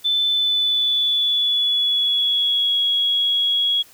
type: tone with pitch glide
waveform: sine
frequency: 3520 to 3326 Hz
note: A7 to G#7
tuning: 0 to +2 cents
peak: -16 dBFS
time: 0.04-3.83 s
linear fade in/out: 20 ms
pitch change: -98 cents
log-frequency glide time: 0.29-2.77 s
effects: white hiss -49 dBFS RMS until 3.93 s